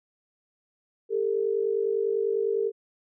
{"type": "tone pair together", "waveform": "sine", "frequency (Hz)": [402.1, 452.1], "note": ["G4", "A4"], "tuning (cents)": [44, 47], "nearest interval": "major second", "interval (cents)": 203, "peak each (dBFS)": -26, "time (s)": [1.09, 2.72], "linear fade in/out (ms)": 50, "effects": []}